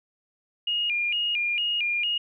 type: tone with vibrato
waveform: sine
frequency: 2628 Hz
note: E7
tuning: 6 cents flat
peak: -23 dBFS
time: 0.67-2.18 s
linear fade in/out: 5 ms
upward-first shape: square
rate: 2.2 Hz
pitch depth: 150 cents each way
effects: none